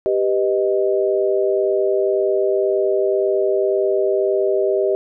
sine chord, G augmented, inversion none, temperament equal, 392 / 493.9 / 622.3 Hz, G4 / B4 / D#5, 0 / 0 / 0 cents, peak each -17 / -23 / -20 dBFS, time 0.06-4.95 s, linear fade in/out 0 ms, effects none

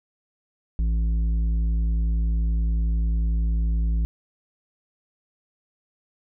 triangle tone with tanh clipping, 55.6 Hz, A1, 19 cents sharp, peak -21 dBFS, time 0.79-4.05 s, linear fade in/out 0 ms, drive 12 dB, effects none

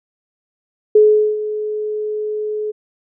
sine tone with ADSR envelope, 425.4 Hz, G#4, 42 cents sharp, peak -5 dBFS, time 0.95-2.72 s, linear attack 6 ms, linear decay 410 ms, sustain -14 dB, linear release 19 ms, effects none

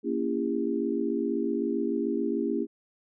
sine chord, A# diminished seventh, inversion none, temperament just, 233.1 / 279.7 / 335.6 / 402.8 Hz, A#3 / C#4 / E4 / G4, 0 / +16 / +31 / +47 cents, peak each -31 dBFS, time 0.03-2.67 s, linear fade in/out 50 ms, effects none

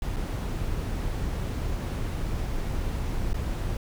brown noise with dropouts, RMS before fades -29 dBFS, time 0.02-3.77 s, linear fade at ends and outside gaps 2 ms, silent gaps 0.162-0.166 / 3.332-3.342 s, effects none

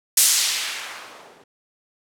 violet noise with low-pass filter sweep, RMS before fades -23 dBFS, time 0.17-1.44 s, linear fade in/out 5 ms, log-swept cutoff 9500 to 370 Hz, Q 0.87, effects none

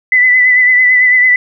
sine tone with vibrato, 2000 Hz, B6, 21 cents sharp, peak -5 dBFS, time 0.12-1.36 s, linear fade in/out 2 ms, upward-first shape sine, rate 9 Hz, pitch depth 31 cents each way, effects none

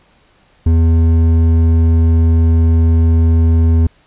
sine tone with hard clipping, 82.1 Hz, E2, 6 cents flat, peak -9 dBFS, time 0.66-3.87 s, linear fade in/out 5 ms, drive 8 dB, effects pink hiss -52 dBFS RMS until 4.06 s + resampled to 8000 Hz

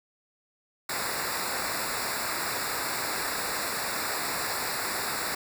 pink noise with comb filter, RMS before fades -31 dBFS, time 0.89-5.35 s, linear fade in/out 5 ms, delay 0.32 ms, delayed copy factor -1, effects none

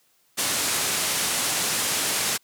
white low-pass noise, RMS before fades -25 dBFS, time 0.37-2.38 s, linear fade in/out 20 ms, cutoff 11000 Hz, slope 24 dB/octave, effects white hiss -64 dBFS RMS until 2.43 s + high-pass 100 Hz 12 dB/octave

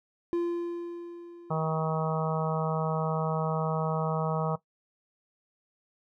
triangle tone with exponential decay, 344.3 Hz, F4, 25 cents flat, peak -22 dBFS, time 0.33-2.45 s, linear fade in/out 0 ms, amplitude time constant 460 ms
harmonic tone, 158.7 Hz, D#3, 35 cents sharp, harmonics 1 / 3 / 4 / 5 / 6 / 7 / 8, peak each -29 / -34 / -35 / -36 / -37 / -37 / -38 dBFS, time 1.5-4.56 s, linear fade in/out 10 ms
effects noise-tail reverb RT60 0.1 s tail -17 dB re dry

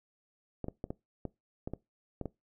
clicks, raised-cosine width 2 ms, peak -23 dBFS, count 9, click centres 0.643 / 0.684 / 0.841 / 0.905 / 1.253 / 1.675 / 1.736 / 2.213 / 2.257 s, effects noise-tail reverb RT60 0.2 s tail -21 dB re dry

